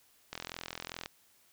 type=click train; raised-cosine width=0.2 ms; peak=-21 dBFS; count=32; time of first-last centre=0.33-1.059 s; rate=42.5 Hz; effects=white hiss -66 dBFS RMS until 1.52 s